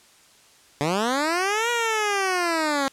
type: linear two-way sweep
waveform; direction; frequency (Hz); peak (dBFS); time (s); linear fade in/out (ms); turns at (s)
10% pulse; up then down; 138.59 to 481.9 to 267.1; -13; 0.81-2.88; 0; 1.7
effects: white hiss -54 dBFS RMS until 2.92 s + low-pass 9000 Hz 12 dB/octave